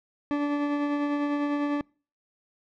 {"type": "tone with tremolo", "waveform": "40% pulse", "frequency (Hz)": 290, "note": "D4", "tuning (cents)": -22, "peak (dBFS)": -22, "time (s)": [0.31, 1.81], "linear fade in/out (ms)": 0, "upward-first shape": "triangle", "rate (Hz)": 10, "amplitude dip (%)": 35, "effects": ["noise-tail reverb RT60 0.4 s tail -26 dB re dry", "low-pass 2000 Hz 12 dB/octave"]}